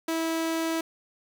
sawtooth tone, 326.2 Hz, E4, 18 cents flat, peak -22 dBFS, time 0.08-0.81 s, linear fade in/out 5 ms, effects 8-bit

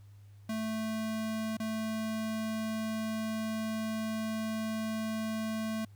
square tone with dropouts, 220 Hz, A3, in tune, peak -33 dBFS, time 0.49-5.85 s, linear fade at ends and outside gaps 5 ms, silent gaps 1.57-1.599 s, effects added 101 Hz sine -51 dBFS peak until 5.95 s + pink hiss -70 dBFS RMS until 5.95 s

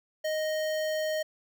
square tone with notch filter, 622 Hz, D#5, 1 cent flat, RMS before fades -30 dBFS, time 0.24-1.23 s, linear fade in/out 10 ms, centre 9900 Hz, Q 1.8, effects none

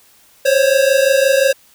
square tone pair together, 529 / 554.7 Hz, C5 / C#5, +19 / +1 cents, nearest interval minor second, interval 82 cents, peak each -14 dBFS, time 0.45-1.53 s, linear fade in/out 10 ms, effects white hiss -50 dBFS RMS until 1.74 s

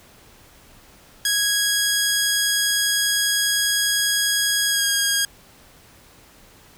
10% pulse tone with pitch glide, 1655 to 1633.2 Hz, G#6 to G#6, -6 to -29 cents, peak -9 dBFS, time 1.25-5.25 s, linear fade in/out 2 ms, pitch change -23 cents, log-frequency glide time 4.68-4.84 s, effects pink hiss -50 dBFS RMS until 6.77 s

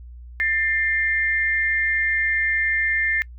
sine tone pair together, 1787.3 / 2104 Hz, A6 / C7, +27 / +9 cents, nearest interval minor third, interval 282 cents, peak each -21 / -22 dBFS, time 0.4-3.22 s, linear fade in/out 0 ms, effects noise-tail reverb RT60 0.1 s tail -24 dB re dry + added 60 Hz sine -37 dBFS peak until 3.38 s

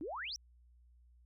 sine exponential sweep, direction up, 277.2 to 5910 Hz, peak -39 dBFS, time 0.01-0.36 s, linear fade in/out 0 ms, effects added 60 Hz sine -61 dBFS peak until 1.25 s

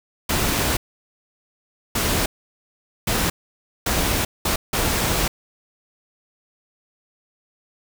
pink noise bursts at uneven times, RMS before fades -21 dBFS, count 6, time 0.29-0.77 / 1.95-2.26 / 3.07-3.3 / 3.86-4.25 / 4.45-4.56 / 4.73-5.28 s, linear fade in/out 5 ms, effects none

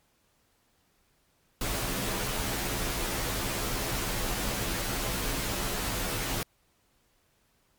pink noise with comb filter, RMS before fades -31 dBFS, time 1.61-6.43 s, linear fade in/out 2 ms, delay 13 ms, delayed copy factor -1, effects pink hiss -69 dBFS RMS until 7.78 s + MP3 96 kbps

